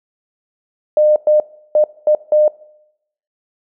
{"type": "tone bursts at uneven times", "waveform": "sine", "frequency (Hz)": 606, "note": "D#5", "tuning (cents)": -46, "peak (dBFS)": -8, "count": 5, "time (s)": [[0.97, 1.16], [1.27, 1.4], [1.75, 1.84], [2.07, 2.15], [2.32, 2.48]], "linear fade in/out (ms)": 2, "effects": ["noise-tail reverb RT60 0.8 s tail -21 dB re dry"]}